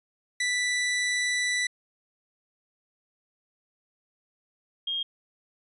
sawtooth / sine tone pair in turn, 1975.5 / 3235 Hz, B6 / G#7, 0 / -46 cents, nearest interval major sixth, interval 854 cents, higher second, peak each -21 / -27 dBFS, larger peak first, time 0.4-1.67 / 4.87-5.03 s, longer first, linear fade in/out 5 ms, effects resampled to 24000 Hz

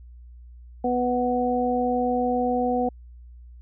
harmonic tone, 247.1 Hz, B3, 1 cent sharp, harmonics 1 / 2 / 3, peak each -25 / -25 / -25 dBFS, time 0.84-2.89 s, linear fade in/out 5 ms, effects added 60 Hz sine -42 dBFS peak until 3.61 s

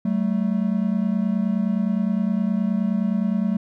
triangle tone pair together, 190.37 / 220 Hz, F#3 / A3, +50 / 0 cents, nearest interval minor third, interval 250 cents, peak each -20 dBFS, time 0.05-3.57 s, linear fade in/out 5 ms, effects none

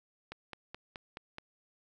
click train, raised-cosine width 0.3 ms, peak -26 dBFS, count 6, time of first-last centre 0.32-1.384 s, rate 4.7 Hz, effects none

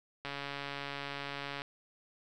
click train, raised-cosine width 0.3 ms, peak -23 dBFS, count 194, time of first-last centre 0.25-1.619 s, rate 141 Hz, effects none

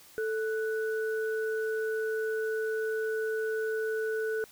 sine tone pair together, 440 / 1482.8 Hz, A4 / F#6, 0 / +3 cents, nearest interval octave + major sixth, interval 2103 cents, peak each -29 / -36 dBFS, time 0.18-4.44 s, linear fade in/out 0 ms, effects white hiss -55 dBFS RMS until 4.51 s

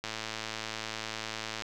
click train, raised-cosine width 0.2 ms, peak -18 dBFS, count 175, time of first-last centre 0.04-1.622 s, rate 110 Hz, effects none

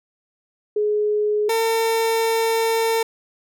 sine / 30% pulse tone pair in turn, 420.2 / 452.6 Hz, G#4 / A4, +20 / +49 cents, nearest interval minor second, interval 129 cents, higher second, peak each -17 / -15 dBFS, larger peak second, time 0.76-1.49 / 1.49-3.03 s, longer second, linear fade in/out 5 ms, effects none

